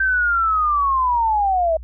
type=linear sweep; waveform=sine; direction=down; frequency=1568 to 629 Hz; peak=-15 dBFS; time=0-1.77 s; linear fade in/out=5 ms; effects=added 60 Hz sine -32 dBFS peak until 1.83 s

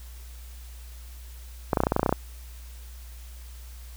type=clicks; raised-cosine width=1 ms; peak=-7 dBFS; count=12; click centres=1.732 / 1.772 / 1.804 / 1.836 / 1.869 / 1.921 / 1.964 / 1.995 / 2.031 / 2.062 / 2.093 / 2.126 s; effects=added 60 Hz sine -40 dBFS peak until 3.96 s + white hiss -52 dBFS RMS until 3.96 s

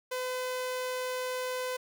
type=tone; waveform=sawtooth; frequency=507 Hz; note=B4; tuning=45 cents sharp; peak=-28 dBFS; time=0.11-1.77 s; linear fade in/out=10 ms; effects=none

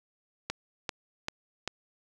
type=click train; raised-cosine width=0.2 ms; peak=-14 dBFS; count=4; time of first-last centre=0.5-1.676 s; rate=2.55 Hz; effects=none

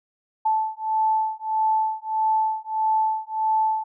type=beating tone pair; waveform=sine; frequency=874 / 875.6 Hz; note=A5 / A5; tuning=-12 / -9 cents; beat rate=1.6 Hz; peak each=-23 dBFS; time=0.45-3.84 s; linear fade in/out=10 ms; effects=none

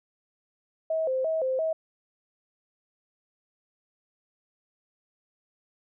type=tone with vibrato; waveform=sine; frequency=578 Hz; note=D5; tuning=28 cents flat; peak=-24 dBFS; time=0.9-1.73 s; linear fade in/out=5 ms; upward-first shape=square; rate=2.9 Hz; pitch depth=180 cents each way; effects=none

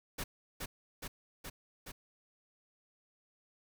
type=noise with echo; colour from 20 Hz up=pink; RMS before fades=-38 dBFS; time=0.18-0.24 s; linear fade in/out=10 ms; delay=420 ms; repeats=4; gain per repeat=-2 dB; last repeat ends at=1.92 s; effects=none

